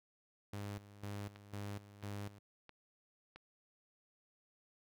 sawtooth tone with tremolo, 101.8 Hz, G#2, 34 cents flat, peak -38 dBFS, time 0.53-2.39 s, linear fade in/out 5 ms, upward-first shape square, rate 2 Hz, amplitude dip 80%
click train, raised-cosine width 0.3 ms, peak -37 dBFS, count 4, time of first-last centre 1.36-3.36 s, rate 1.5 Hz
effects none

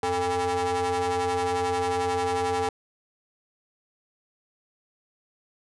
40% pulse ring-modulated tone, 179.6 Hz, F3, 49 cents sharp, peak -20 dBFS, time 0.03-2.69 s, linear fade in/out 2 ms, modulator 623 Hz, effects resampled to 24000 Hz

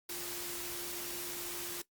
sine tone in noise, 349.2 Hz, F4, in tune, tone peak -47 dBFS, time 0.09-1.82 s, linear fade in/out 5 ms, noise white, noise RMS -41 dBFS, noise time 0.09-1.82 s, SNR -9 dB, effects noise-tail reverb RT60 0.1 s tail -18 dB re dry + Opus 48 kbps

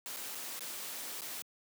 white noise with dropouts, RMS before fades -42 dBFS, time 0.06-1.42 s, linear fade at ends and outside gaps 0 ms, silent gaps 0.163-0.169 / 0.349-0.353 / 0.593-0.607 / 1.209-1.218 s, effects high-pass 200 Hz 12 dB/octave

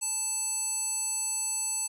square tone with band-pass filter, 880 Hz, A5, in tune, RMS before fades -31 dBFS, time 0.01-1.88 s, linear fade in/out 20 ms, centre 8200 Hz, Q 6.5, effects none

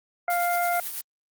harmonic tone, 700 Hz, F5, 4 cents sharp, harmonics 1 / 2 / 3, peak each -23 / -30 / -33 dBFS, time 0.28-0.8 s, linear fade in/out 2 ms
blue noise with tremolo, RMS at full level -31 dBFS, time 0.3-1.01 s, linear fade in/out 2 ms, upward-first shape triangle, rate 9.2 Hz, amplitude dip 50%
effects Opus 48 kbps

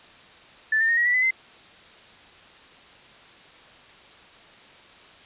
sine tone with pitch steps, 1756 / 1804.3 / 1854 / 1905 / 1957.4 / 2011 / 2067 Hz, A6 / A6 / A#6 / A#6 / B6 / B6 / C7, -4 / +43 / -10 / +37 / -16 / +31 / -22 cents, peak -18 dBFS, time 0.72-1.308 s, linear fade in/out 5 ms, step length 84 ms, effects white hiss -49 dBFS RMS until 5.25 s + resampled to 8000 Hz

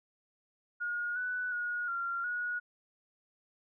sine tone with pitch steps, 1434 / 1489 / 1445 / 1382 / 1454 Hz, F6 / F#6 / F#6 / F6 / F#6, +45 / +11 / -41 / -19 / -31 cents, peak -32 dBFS, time 0.8-2.6 s, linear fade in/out 20 ms, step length 360 ms, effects none

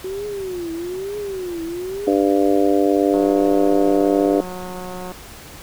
sine tone with vibrato, 370 Hz, F#4, in tune, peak -24 dBFS, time 0.04-2.1 s, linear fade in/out 5 ms, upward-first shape triangle, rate 1.1 Hz, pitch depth 220 cents each way
harmonic tone, 99.1 Hz, G2, 19 cents sharp, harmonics 3 / 4 / 5 / 6 / 7, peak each -17 / -19 / -21 / -23 / -24 dBFS, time 2.07-4.41 s, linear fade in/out 5 ms
click train, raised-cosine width 1 ms, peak -19 dBFS, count 361, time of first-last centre 3.14-5.118 s, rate 182 Hz
effects pink hiss -39 dBFS RMS until 5.62 s

